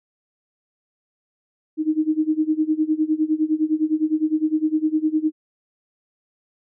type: tone with tremolo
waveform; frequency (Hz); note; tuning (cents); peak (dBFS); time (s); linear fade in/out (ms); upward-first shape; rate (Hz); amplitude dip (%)
sine; 311.1; D#4; 0; -14; 1.77-5.32; 50; sine; 9.8; 90
effects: none